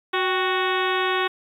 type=harmonic tone with a mistuned harmonic; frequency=370 Hz; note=F#4; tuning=in tune; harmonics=1 / 2 / 3 / 4 / 5 / 6 / 7 / 8 / 9 / 10; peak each=-25 / -29 / -26 / -29 / -29 / -34 / -32 / -36 / -33 / -35 dBFS; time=0.13-1.28 s; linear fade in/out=10 ms; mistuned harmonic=2; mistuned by=+79 cents; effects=9-bit